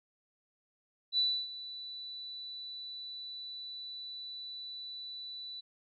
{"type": "tone with ADSR envelope", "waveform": "sine", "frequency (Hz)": 3970, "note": "B7", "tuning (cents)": 8, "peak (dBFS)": -25, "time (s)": [1.12, 5.61], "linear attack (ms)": 61, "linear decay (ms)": 290, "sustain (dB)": -16, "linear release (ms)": 15, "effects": []}